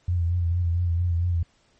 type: tone with vibrato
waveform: sine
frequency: 86.5 Hz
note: F2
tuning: 16 cents flat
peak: -20 dBFS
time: 0.08-1.43 s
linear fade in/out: 5 ms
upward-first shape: triangle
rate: 4.4 Hz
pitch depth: 60 cents each way
effects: pink hiss -63 dBFS RMS until 1.79 s + MP3 32 kbps